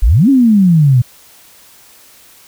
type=exponential two-way sweep; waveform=sine; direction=up then down; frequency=41.2 to 283.6 to 118.7 Hz; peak=-5 dBFS; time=0.02-1.02 s; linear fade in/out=10 ms; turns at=0.29 s; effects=white hiss -43 dBFS RMS until 2.47 s